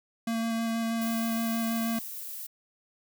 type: tone with vibrato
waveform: square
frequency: 227.8 Hz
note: A#3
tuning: 40 cents flat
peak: -28 dBFS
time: 0.27-1.99 s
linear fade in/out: 5 ms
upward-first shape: square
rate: 6.3 Hz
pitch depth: 9 cents each way
type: noise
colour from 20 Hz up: violet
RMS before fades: -39 dBFS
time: 1.01-2.47 s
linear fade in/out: 10 ms
effects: none